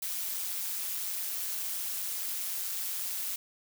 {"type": "noise with amplitude modulation", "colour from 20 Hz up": "blue", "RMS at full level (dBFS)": -32, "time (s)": [0.02, 3.36], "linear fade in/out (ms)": 5, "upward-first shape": "sine", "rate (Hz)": 187, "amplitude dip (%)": 60, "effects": []}